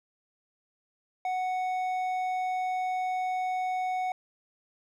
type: tone with hard clipping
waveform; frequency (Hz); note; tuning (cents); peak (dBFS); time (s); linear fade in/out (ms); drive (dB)
sine; 740; F#5; 0; -29; 1.25-4.12; 2; 6
effects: none